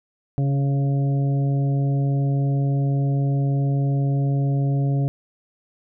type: harmonic tone with a mistuned harmonic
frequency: 138.59 Hz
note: C#3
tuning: in tune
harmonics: 1 / 2 / 3 / 4 / 5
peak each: -18 / -29 / -35 / -37 / -37 dBFS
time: 0.38-5.08 s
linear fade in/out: 0 ms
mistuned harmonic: 2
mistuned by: +22 cents
effects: none